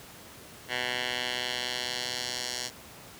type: tone with band-pass filter sweep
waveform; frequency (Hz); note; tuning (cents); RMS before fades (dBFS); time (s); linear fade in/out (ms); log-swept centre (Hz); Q
10% pulse; 124.3; B2; +12; -33; 0.68-2.71; 50; 2400 to 5600; 1.5
effects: pink hiss -48 dBFS RMS until 3.19 s + high-pass 80 Hz 12 dB/octave